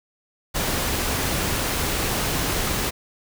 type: noise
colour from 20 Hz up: pink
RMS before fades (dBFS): -24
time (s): 0.54-2.91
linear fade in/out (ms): 20
effects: none